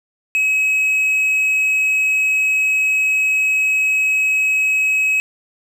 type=tone; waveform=triangle; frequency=2556 Hz; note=D#7; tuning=46 cents sharp; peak=-12 dBFS; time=0.35-5.2 s; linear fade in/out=0 ms; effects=none